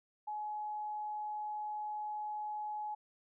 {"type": "tone", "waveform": "sine", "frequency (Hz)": 845, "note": "G#5", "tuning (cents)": 30, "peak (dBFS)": -37, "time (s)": [0.27, 2.95], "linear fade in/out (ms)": 10, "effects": []}